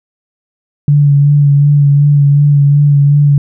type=tone with vibrato; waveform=sine; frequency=143.8 Hz; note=D3; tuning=36 cents flat; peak=-4 dBFS; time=0.88-3.38 s; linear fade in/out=2 ms; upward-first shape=sine; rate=2.7 Hz; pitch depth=25 cents each way; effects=none